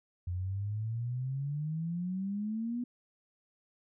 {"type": "exponential sweep", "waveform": "sine", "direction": "up", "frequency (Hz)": [87.31, 246.9], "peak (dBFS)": -32, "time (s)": [0.27, 2.84], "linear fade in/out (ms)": 5, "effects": []}